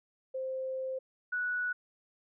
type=tone pair in turn; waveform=sine; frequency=523.3 / 1472.9 Hz; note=C5 / F#6; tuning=0 / -8 cents; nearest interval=octave + tritone; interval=1792 cents; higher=second; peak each=-33 / -30 dBFS; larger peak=second; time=0.34-0.99 / 1.32-1.73 s; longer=first; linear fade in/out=10 ms; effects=none